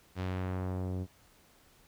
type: tone with low-pass filter sweep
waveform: sawtooth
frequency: 92.5 Hz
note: F#2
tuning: in tune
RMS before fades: -35 dBFS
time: 0.15-1.07 s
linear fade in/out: 50 ms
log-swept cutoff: 4500 to 370 Hz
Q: 0.83
effects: pink hiss -63 dBFS RMS until 1.87 s